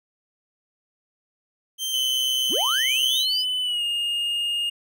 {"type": "tone", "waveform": "sawtooth", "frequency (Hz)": 3136, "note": "G7", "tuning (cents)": 0, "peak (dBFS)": -22, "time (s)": [1.78, 3.26], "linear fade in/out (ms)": 50}
{"type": "tone with pitch glide", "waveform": "triangle", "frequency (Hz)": [3008, 2839], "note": ["F#7", "F7"], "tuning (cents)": [28, 28], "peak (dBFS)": -21, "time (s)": [1.93, 4.7], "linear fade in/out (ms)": 10, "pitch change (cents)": -100, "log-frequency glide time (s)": [3.62, 3.83]}
{"type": "linear sweep", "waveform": "triangle", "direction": "up", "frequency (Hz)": [127, 5160], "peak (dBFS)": -23, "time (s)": [2.49, 3.45], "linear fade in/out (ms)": 50}
{"effects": []}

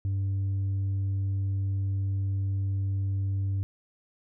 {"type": "tone with tanh clipping", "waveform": "triangle", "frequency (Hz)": 97.6, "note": "G2", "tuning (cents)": -7, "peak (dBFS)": -26, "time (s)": [0.05, 3.63], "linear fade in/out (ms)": 0, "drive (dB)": 7, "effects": []}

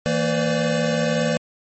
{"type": "tone cluster", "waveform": "square", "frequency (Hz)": [162.8, 230.2, 510, 585], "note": ["E3", "A#3", "C5", "D5"], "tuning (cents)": [-21, -22, -44, -7], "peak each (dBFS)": -25, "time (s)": [0.06, 1.37], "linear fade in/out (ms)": 0, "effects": ["MP3 32 kbps"]}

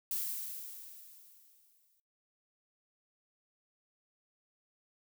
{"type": "noise with exponential decay", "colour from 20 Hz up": "violet", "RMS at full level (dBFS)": -34, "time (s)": [0.11, 2], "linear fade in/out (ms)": 1, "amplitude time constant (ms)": 410, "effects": ["noise-tail reverb RT60 0.3 s tail -24 dB re dry"]}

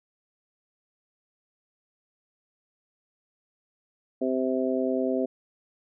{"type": "harmonic tone", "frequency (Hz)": 130, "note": "C3", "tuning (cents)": -11, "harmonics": [2, 3, 4, 5], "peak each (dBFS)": [-27, -29, -30, -31], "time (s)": [4.21, 5.26], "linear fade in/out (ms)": 10, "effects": []}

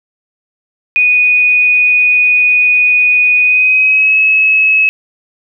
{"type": "tone with pitch glide", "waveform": "sine", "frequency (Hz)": [2477, 2576], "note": ["D#7", "E7"], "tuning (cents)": [-8, -41], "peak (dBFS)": -6, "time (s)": [0.96, 4.89], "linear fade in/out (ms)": 0, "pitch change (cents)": 67, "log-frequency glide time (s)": [3.4, 4.17], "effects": []}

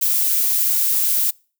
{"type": "noise", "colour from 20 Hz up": "violet", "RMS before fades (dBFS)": -18, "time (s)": [0.01, 1.31], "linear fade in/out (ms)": 10, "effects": ["noise-tail reverb RT60 0.4 s tail -26 dB re dry"]}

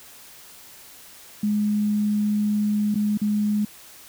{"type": "tone with dropouts", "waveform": "sine", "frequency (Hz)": 209, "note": "G#3", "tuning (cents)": 11, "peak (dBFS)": -19, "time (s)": [1.43, 3.65], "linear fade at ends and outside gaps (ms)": 5, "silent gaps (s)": [[2.945, 2.955], [3.175, 3.215]], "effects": ["white hiss -46 dBFS RMS until 4.08 s"]}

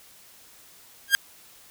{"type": "tone with exponential growth", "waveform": "sawtooth", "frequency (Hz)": 1611, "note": "G6", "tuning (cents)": 47, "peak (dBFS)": -7, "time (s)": [1.08, 1.15], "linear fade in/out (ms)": 0, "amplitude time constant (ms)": 15, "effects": ["white hiss -52 dBFS RMS until 1.7 s"]}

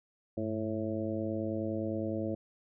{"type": "harmonic tone with a mistuned harmonic", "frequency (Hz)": 109.6, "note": "A2", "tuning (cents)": -6, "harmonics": [1, 2, 3, 4, 5, 6], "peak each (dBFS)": [-39, -37, -36, -43, -38, -43], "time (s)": [0.37, 2.35], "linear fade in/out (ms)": 5, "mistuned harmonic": 1, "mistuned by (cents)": -140, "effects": []}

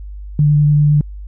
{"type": "tone with vibrato", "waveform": "sine", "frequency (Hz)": 148, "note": "D3", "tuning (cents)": 14, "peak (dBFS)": -8, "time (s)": [0.39, 1.01], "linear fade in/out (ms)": 2, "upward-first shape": "sine", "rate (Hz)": 10, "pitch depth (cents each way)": 10, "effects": ["added 50 Hz sine -27 dBFS peak until 1.27 s"]}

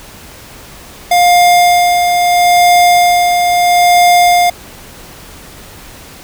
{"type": "tone with tremolo", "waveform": "square", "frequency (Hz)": 706, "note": "F5", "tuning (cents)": 19, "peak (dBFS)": -5, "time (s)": [1.11, 4.5], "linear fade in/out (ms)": 5, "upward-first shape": "sine", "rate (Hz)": 0.76, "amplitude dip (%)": 40, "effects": ["pink hiss -34 dBFS RMS until 6.23 s"]}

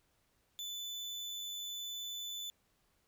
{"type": "tone", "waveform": "35% pulse", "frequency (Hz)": 3499, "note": "A7", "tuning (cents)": -10, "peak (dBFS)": -38, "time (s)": [0.59, 2.5], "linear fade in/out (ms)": 0, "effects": ["pink hiss -75 dBFS RMS until 3.07 s"]}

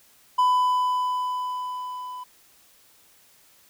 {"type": "tone with level ramp", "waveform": "triangle", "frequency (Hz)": 1000, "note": "B5", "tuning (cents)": 21, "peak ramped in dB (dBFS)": [-14, -32], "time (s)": [0.38, 2.24], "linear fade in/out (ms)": 10, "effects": ["white hiss -57 dBFS RMS until 3.69 s"]}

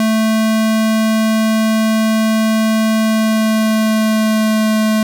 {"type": "tone with pitch glide", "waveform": "square", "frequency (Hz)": [220, 217], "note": ["A3", "A3"], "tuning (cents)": [0, -24], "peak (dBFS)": -12, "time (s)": [0, 5.03], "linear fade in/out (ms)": 2, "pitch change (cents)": -24, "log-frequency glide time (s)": [2.98, 4.78], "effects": []}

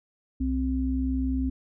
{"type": "tone pair together", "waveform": "sine", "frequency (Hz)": [64.28, 261.6], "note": ["C2", "C4"], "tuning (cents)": [-30, 0], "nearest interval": "2 octaves", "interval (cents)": 2430, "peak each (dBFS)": [-27, -26], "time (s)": [0.4, 1.5], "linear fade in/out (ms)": 10, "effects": []}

